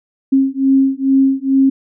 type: beating tone pair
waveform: sine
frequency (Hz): 268 / 270.3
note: C4 / C#4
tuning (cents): +42 / -44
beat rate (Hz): 2.3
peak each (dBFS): -13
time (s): 0.32-1.7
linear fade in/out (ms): 10
effects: none